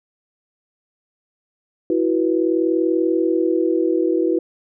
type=chord; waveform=sine; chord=E suspended second; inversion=none; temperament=equal with one note detuned; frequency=329.6 / 370 / 489.3 Hz; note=E4 / F#4 / B4; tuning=0 / 0 / -16 cents; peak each=-18 / -20 / -23 dBFS; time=1.9-4.39 s; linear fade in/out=2 ms; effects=none